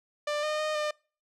sawtooth tone with pitch steps, 593 / 610 / 615 / 603 Hz, D5 / D#5 / D#5 / D5, +17 / -34 / -20 / +46 cents, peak -24 dBFS, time 0.27-0.91 s, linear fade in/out 5 ms, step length 160 ms, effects noise-tail reverb RT60 0.4 s tail -26 dB re dry + low-pass 6000 Hz 12 dB/octave

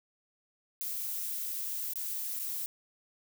violet noise with dropouts, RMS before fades -36 dBFS, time 0.81-2.66 s, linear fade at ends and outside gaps 0 ms, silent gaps 1.935-1.957 / 2.391-2.396 s, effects none

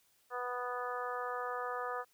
harmonic tone, 246.9 Hz, B3, in tune, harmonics 2 / 3 / 4 / 5 / 6 / 7, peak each -41 / -43 / -44 / -40 / -47 / -47 dBFS, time 0.3-2.05 s, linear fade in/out 50 ms, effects white hiss -71 dBFS RMS until 2.13 s

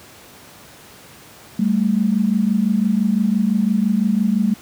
sine tone pair together, 196 / 221.9 Hz, G3 / A3, 0 / +15 cents, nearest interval major second, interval 215 cents, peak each -17 dBFS, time 1.59-4.54 s, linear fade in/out 5 ms, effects pink hiss -43 dBFS RMS until 4.61 s + high-pass 100 Hz 12 dB/octave

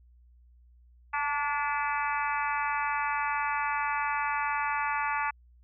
harmonic tone with a mistuned harmonic, 288.7 Hz, D4, 30 cents flat, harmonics 3 / 4 / 5 / 6 / 7 / 8 / 9, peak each -31 / -33 / -35 / -37 / -38 / -39 / -40 dBFS, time 1.13-5.31 s, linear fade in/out 10 ms, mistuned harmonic 3, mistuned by +26 cents, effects added 60 Hz sine -55 dBFS peak until 5.63 s

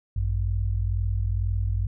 sine tone pair together, 53.82 / 95.9 Hz, A1 / G2, -38 / -37 cents, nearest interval minor seventh, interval 1001 cents, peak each -25 dBFS, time 0.16-1.87 s, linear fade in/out 5 ms, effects none

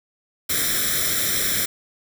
white noise with comb filter, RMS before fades -22 dBFS, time 0.49-1.66 s, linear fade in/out 10 ms, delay 0.54 ms, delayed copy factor +0.9, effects none

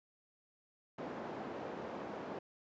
white band-pass noise, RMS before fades -44 dBFS, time 0.98-2.39 s, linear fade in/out 5 ms, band 190 to 660 Hz, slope 12 dB/octave, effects resampled to 16000 Hz

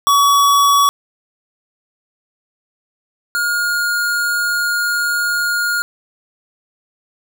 square tone pair in turn, 1131 / 1425.1 Hz, C#6 / F6, +34 / +35 cents, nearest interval major third, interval 401 cents, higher second, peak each -10 / -16 dBFS, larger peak first, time 0.07-0.89 / 3.35-5.82 s, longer second, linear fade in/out 0 ms, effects none

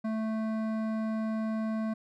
sine tone with hard clipping, 220 Hz, A3, in tune, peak -31 dBFS, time 0.04-1.94 s, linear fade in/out 10 ms, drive 13 dB, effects none

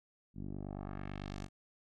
10% pulse tone with low-pass filter sweep, 49 Hz, G1, in tune, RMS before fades -43 dBFS, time 0.34-1.49 s, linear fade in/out 50 ms, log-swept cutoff 210 to 8700 Hz, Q 1.3, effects none

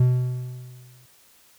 triangle tone with exponential decay, 125.4 Hz, B2, 27 cents sharp, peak -11 dBFS, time 0-1.06 s, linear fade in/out 5 ms, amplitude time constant 230 ms, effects white hiss -56 dBFS RMS until 1.58 s

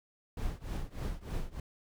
brown noise with tremolo, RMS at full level -33 dBFS, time 0.37-1.6 s, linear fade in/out 2 ms, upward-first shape triangle, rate 3.3 Hz, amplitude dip 95%, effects none

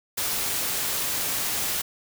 white noise, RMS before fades -27 dBFS, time 0.17-1.82 s, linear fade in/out 10 ms, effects none

